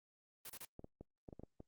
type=noise bursts; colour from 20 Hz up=white; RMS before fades=-49 dBFS; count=3; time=0.45-0.652 s; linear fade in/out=5 ms; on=48 ms; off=29 ms
type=clicks; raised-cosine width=2 ms; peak=-37 dBFS; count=8; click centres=0.794 / 0.844 / 1.01 / 1.288 / 1.328 / 1.396 / 1.435 / 1.604 s
effects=noise-tail reverb RT60 0.1 s tail -26 dB re dry + Opus 32 kbps